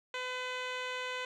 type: tone with low-pass filter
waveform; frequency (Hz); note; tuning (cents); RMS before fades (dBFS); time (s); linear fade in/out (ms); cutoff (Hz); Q
10% pulse; 505; B4; +39; -38; 0.14-1.25; 2; 4400; 1.1
effects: none